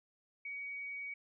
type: tone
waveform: sine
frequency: 2255 Hz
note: C#7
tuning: 29 cents sharp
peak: -40 dBFS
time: 0.45-1.14 s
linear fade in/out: 5 ms
effects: none